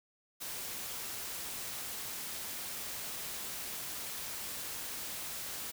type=noise; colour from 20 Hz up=white; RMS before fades=-41 dBFS; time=0.4-5.72 s; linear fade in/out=20 ms; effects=none